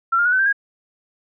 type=tone with pitch steps; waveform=sine; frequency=1356 / 1407.9 / 1461.7 / 1517.7 / 1575.7 / 1636 Hz; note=E6 / F6 / F#6 / F#6 / G6 / G#6; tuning=+49 / +14 / -22 / +44 / +9 / -26 cents; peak=-14 dBFS; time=0.12-0.528 s; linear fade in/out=10 ms; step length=68 ms; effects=none